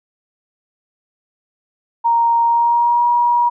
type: tone with pitch glide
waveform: sine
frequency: 932.3 to 957.4 Hz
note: A#5 to A#5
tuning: 0 to +46 cents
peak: -11 dBFS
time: 2.04-3.5 s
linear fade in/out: 20 ms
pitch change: +46 cents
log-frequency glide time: 2.44-3.06 s
effects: none